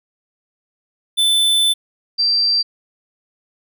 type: tone pair in turn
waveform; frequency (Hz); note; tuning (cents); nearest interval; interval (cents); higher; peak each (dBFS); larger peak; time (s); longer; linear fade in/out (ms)
square / sine; 3520 / 4699; A7 / D8; 0 / 0; perfect fourth; 500; second; -13; neither; 1.17-1.74 / 2.18-2.63; first; 20
effects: none